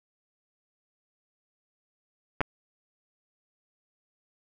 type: clicks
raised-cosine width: 0.5 ms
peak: -10 dBFS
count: 2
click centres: 2.407 / 2.414 s
effects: none